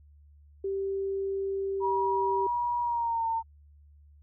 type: tone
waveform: sine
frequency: 390.5 Hz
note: G4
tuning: 7 cents flat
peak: -28 dBFS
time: 0.64-2.47 s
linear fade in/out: 5 ms
type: tone with pitch glide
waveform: sine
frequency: 961 to 907.6 Hz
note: B5 to A#5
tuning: -48 to -47 cents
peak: -26 dBFS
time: 1.8-3.43 s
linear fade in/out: 50 ms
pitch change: -99 cents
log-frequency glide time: 2.81-3.26 s
effects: added 73 Hz sine -53 dBFS peak until 4.22 s